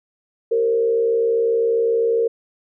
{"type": "tone with frequency modulation", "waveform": "sine", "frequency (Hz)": 460, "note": "A#4", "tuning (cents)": -23, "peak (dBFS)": -15, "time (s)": [0.51, 2.28], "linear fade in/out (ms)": 10, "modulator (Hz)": 67.6, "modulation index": 0.56, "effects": []}